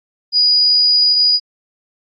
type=tone; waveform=sine; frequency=4911 Hz; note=D#8; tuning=23 cents flat; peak=-9 dBFS; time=0.32-1.4 s; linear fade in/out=50 ms; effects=AAC 48 kbps